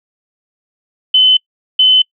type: tone pair in turn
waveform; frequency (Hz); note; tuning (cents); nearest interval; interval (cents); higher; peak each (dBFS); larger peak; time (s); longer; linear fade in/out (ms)
sine; 3037 / 3037; F#7 / F#7; +44 / +44; unison; 0; neither; -5; neither; 1.14-1.37 / 1.79-2.02; neither; 5
effects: noise-tail reverb RT60 0.1 s tail -24 dB re dry